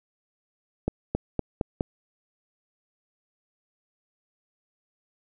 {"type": "accelerating click train", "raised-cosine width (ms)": 2, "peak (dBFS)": -11, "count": 5, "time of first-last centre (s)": [0.88, 1.809], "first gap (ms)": 270, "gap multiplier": 0.9, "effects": []}